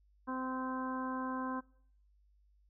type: harmonic tone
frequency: 258.8 Hz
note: C4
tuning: 19 cents flat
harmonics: 1 / 2 / 3 / 4 / 5 / 6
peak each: -38 / -46 / -48 / -40 / -50 / -48 dBFS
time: 0.27-1.61 s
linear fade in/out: 20 ms
effects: noise-tail reverb RT60 0.6 s tail -22 dB re dry + added 50 Hz sine -65 dBFS peak until 2.69 s